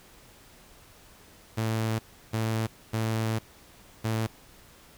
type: tone bursts at uneven times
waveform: sawtooth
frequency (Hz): 111.4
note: A2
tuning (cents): +22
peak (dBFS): -22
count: 4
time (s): 1.57-1.99 / 2.33-2.67 / 2.93-3.39 / 4.04-4.27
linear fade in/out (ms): 10
effects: pink hiss -54 dBFS RMS until 4.97 s